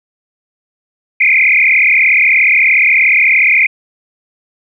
sine tone with frequency modulation, 2260 Hz, C#7, 33 cents sharp, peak -6 dBFS, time 1.2-3.67 s, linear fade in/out 10 ms, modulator 36.9 Hz, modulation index 5.8, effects none

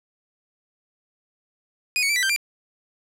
sawtooth tone with pitch steps, 2480 / 2228 / 2333 / 1971 / 1568 / 2374 Hz, D#7 / C#7 / D7 / B6 / G6 / D7, -6 / +8 / -12 / -4 / 0 / +18 cents, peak -16 dBFS, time 1.96-2.362 s, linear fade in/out 0 ms, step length 67 ms, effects low-pass 12000 Hz 12 dB/octave + 9-bit

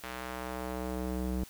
square tone with band-pass filter sweep, 62.7 Hz, B1, 27 cents sharp, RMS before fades -36 dBFS, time 0.03-1.44 s, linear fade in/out 5 ms, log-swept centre 1900 to 210 Hz, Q 0.72, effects white hiss -53 dBFS RMS until 1.49 s

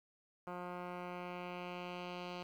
10% pulse tone with low-pass filter sweep, 178.1 Hz, F3, 34 cents sharp, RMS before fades -45 dBFS, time 0.47-2.43 s, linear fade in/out 2 ms, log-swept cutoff 1500 to 3800 Hz, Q 1.8, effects 11-bit

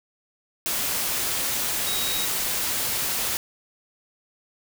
sine tone in noise, 3802 Hz, A#7, 33 cents sharp, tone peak -29 dBFS, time 1.87-2.25 s, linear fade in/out 0 ms, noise white, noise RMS -26 dBFS, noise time 0.66-3.37 s, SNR -6 dB, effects none

